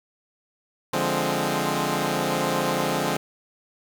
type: chord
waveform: 10% pulse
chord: D half-diminished seventh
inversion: none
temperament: equal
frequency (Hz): 146.83 / 174.61 / 207.7 / 261.6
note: D3 / F3 / Ab3 / C4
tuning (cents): 0 / 0 / 0 / 0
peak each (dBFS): -20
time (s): 0.93-3.17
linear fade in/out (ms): 5
effects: 8-bit